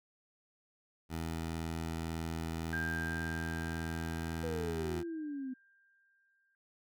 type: tone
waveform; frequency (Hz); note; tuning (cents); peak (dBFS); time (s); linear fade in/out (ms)
15% pulse; 81.8; E2; -13; -30; 1.09-5.04; 50
type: tone with exponential decay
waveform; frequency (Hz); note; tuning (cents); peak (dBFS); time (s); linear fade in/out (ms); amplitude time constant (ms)
sine; 1591; G6; +25; -34; 2.73-6.55; 1; 830
type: exponential sweep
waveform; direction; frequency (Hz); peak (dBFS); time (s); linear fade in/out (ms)
sine; down; 496 to 252.8; -37; 4.43-5.54; 10
effects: none